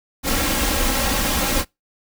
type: noise with comb filter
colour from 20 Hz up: pink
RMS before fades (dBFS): -20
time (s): 0.23-1.65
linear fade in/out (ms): 50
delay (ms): 3.7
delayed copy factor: +0.7
effects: noise-tail reverb RT60 0.2 s tail -25 dB re dry